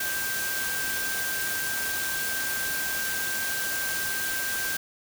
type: tone in noise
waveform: sine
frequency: 1574 Hz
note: G6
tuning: 7 cents sharp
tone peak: -30 dBFS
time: 0-4.77 s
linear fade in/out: 5 ms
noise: white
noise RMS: -31 dBFS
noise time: 0-4.77 s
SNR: -2 dB
effects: none